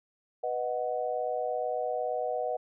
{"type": "chord", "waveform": "sine", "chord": "B major", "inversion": "none", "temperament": "equal", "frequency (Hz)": [493.9, 622.3, 740], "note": ["B4", "D#5", "F#5"], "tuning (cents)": [0, 0, 0], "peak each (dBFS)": -33, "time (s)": [0.43, 2.57], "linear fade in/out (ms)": 10, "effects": []}